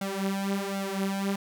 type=tone with flanger; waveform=sawtooth; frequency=196 Hz; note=G3; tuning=in tune; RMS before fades=-30 dBFS; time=0.01-1.36 s; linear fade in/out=5 ms; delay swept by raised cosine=1.4 to 6.4 ms; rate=1.3 Hz; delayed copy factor=+0.8; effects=none